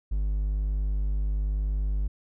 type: tone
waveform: triangle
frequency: 50.5 Hz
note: G#1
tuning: 48 cents flat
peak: -22 dBFS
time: 0.11-2.08 s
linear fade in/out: 10 ms
effects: none